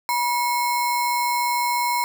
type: tone with sample-and-hold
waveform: sine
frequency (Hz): 967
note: B5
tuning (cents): -37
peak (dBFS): -19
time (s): 0.09-2.04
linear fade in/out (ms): 0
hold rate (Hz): 3150
effects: none